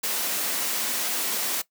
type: high-pass noise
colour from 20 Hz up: white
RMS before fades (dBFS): -27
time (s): 0.03-1.62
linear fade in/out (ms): 10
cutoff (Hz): 180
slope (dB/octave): 48
effects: noise-tail reverb RT60 0.1 s tail -18 dB re dry